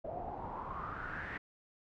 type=noise with low-pass filter sweep; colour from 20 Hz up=pink; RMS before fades=-42 dBFS; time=0.04-1.38 s; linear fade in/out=10 ms; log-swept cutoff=630 to 1900 Hz; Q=7; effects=none